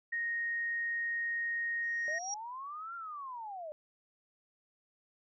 sine tone, 1864.7 Hz, A#6, in tune, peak -32 dBFS, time 0.12-2.19 s, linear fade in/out 10 ms
sine tone with exponential growth, 5680 Hz, F8, 28 cents sharp, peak -33 dBFS, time 1.83-2.34 s, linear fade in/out 1 ms, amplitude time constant 110 ms
sine linear two-way sweep, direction up then down, 587.3 to 1396.9 to 587.3 Hz, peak -40 dBFS, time 2.08-3.72 s, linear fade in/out 0 ms, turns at 2.95 s
effects none

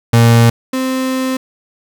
35% pulse tone pair in turn, 116.54 / 260.3 Hz, A#2 / C4, 0 / -9 cents, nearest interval octave + major second, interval 1391 cents, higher second, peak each -4 / -13 dBFS, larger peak first, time 0.13-0.5 / 0.73-1.37 s, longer second, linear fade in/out 5 ms, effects none

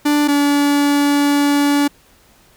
45% pulse tone pair in turn, 293.7 / 287.2 Hz, D4 / D4, 0 / -39 cents, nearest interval unison, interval 39 cents, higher first, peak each -12 dBFS, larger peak neither, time 0.05-0.28 / 0.28-1.88 s, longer second, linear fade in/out 10 ms, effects pink hiss -51 dBFS RMS until 2.56 s

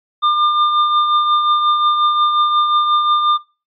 square tone with tremolo, 1200 Hz, D6, 37 cents sharp, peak -11 dBFS, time 0.22-3.38 s, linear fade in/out 20 ms, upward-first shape triangle, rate 5.6 Hz, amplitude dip 50%, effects noise-tail reverb RT60 0.3 s tail -19 dB re dry + resampled to 11025 Hz

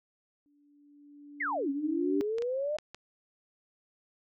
sine tone with exponential growth, 289.8 Hz, D4, 23 cents flat, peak -26 dBFS, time 0.46-2.21 s, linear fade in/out 0 ms, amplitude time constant 380 ms
sine exponential two-way sweep, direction down then up, 2217 to 271.2 to 621 Hz, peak -29 dBFS, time 1.4-2.77 s, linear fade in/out 10 ms, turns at 1.69 s
clicks, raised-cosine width 0.2 ms, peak -26 dBFS, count 5, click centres 2.21 / 2.384 / 2.422 / 2.786 / 2.946 s
effects none

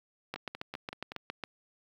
two click trains, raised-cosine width 0.3 ms, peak -20 / -23 dBFS, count 9 / 5, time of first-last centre 0.34-1.437 / 0.36-1.119 s, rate 7.29 / 5.27 Hz, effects high-pass 100 Hz 12 dB/octave + 9-bit

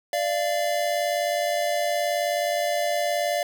square tone pair together, 587.9 / 687 Hz, D5 / F5, +2 / -29 cents, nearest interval minor third, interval 269 cents, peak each -26 / -26 dBFS, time 0.13-3.43 s, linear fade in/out 2 ms, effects none

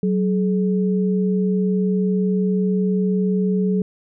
sine tone pair together, 187.23 / 425.2 Hz, F#3 / G#4, +21 / +41 cents, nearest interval octave + major second, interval 1420 cents, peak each -17 / -23 dBFS, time 0.03-3.82 s, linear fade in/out 2 ms, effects none

